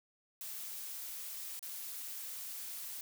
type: noise with dropouts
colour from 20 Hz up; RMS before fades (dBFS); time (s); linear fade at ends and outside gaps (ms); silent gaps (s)
blue; -44; 0.41-3.01; 1; 1.593-1.627
effects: none